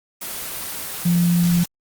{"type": "tone in noise", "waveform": "sine", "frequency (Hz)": 173.3, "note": "F3", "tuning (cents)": -13, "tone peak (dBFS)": -14, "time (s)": [1.05, 1.64], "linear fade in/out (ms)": 10, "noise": "white", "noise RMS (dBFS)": -29, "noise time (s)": [0.21, 1.66], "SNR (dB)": 12, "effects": ["Opus 24 kbps"]}